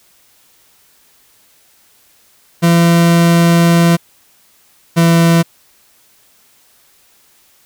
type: tone pair in turn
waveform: 40% pulse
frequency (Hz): 169.5 / 167.46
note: E3 / E3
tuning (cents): +49 / +28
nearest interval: unison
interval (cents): 21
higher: first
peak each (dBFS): -6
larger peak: neither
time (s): 2.62-3.97 / 4.96-5.43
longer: first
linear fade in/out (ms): 20
effects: white hiss -51 dBFS RMS until 7.65 s